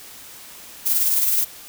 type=noise with tremolo; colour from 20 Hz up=violet; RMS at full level=-17 dBFS; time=0.85-1.45 s; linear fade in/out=20 ms; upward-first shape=triangle; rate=19 Hz; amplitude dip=45%; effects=white hiss -41 dBFS RMS until 1.68 s